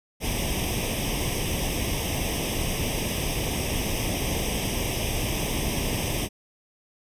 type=noise with comb filter; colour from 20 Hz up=pink; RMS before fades=-27 dBFS; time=0.2-6.29 s; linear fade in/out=50 ms; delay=0.35 ms; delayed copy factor=+0.85; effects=resampled to 32000 Hz